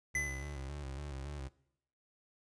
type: tone with vibrato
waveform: 30% pulse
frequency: 69.9 Hz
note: C#2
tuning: 15 cents sharp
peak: -38 dBFS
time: 0.14-1.49 s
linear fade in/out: 20 ms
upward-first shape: square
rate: 3.6 Hz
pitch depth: 69 cents each way
type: tone with exponential decay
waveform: square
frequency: 2014 Hz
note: B6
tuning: 33 cents sharp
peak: -31 dBFS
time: 0.15-0.71 s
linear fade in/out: 2 ms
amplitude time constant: 120 ms
effects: noise-tail reverb RT60 0.8 s tail -22 dB re dry + resampled to 22050 Hz